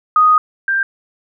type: tone pair in turn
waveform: sine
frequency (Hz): 1244.5 / 1582.5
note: D#6 / G6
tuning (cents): 0 / +16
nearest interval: major third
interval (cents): 416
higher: second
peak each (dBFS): -7 / -13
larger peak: first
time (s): 0.16-0.38 / 0.68-0.83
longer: first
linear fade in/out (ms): 2
effects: none